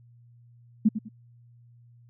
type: tone with echo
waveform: sine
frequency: 216.5 Hz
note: A3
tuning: 28 cents flat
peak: -15 dBFS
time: 0.85-0.89 s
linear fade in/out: 10 ms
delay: 100 ms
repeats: 2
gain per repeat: -11 dB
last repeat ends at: 1.09 s
effects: added 119 Hz sine -52 dBFS peak until 2.09 s